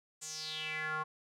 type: tone with band-pass filter sweep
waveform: square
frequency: 155.56 Hz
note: D#3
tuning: in tune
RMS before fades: -39 dBFS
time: 0.21-1.04 s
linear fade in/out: 20 ms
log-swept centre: 7700 to 1100 Hz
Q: 5.1
effects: none